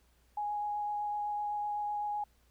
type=tone with vibrato; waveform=sine; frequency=830.6 Hz; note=G#5; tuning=in tune; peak=-32 dBFS; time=0.37-2.24 s; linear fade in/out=5 ms; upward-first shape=sine; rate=7.9 Hz; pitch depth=9 cents each way; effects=added 60 Hz sine -66 dBFS peak until 2.5 s + pink hiss -71 dBFS RMS until 2.5 s